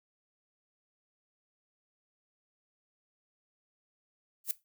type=noise with exponential growth; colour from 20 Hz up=violet; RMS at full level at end=-25 dBFS; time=4.44-4.51 s; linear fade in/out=2 ms; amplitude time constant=15 ms; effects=noise-tail reverb RT60 0.2 s tail -17 dB re dry